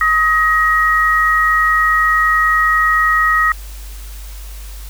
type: tone pair together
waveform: sine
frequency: 1263 / 1892.4 Hz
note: D#6 / A#6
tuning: +26 / +26 cents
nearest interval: perfect fifth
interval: 700 cents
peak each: -13 dBFS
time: 0.01-3.52 s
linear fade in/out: 2 ms
effects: added 50 Hz sine -28 dBFS peak until 4.89 s + white hiss -39 dBFS RMS until 4.89 s